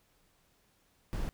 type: noise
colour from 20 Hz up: brown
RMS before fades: -34 dBFS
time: 1.13-1.29 s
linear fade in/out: 0 ms
effects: pink hiss -70 dBFS RMS until 1.33 s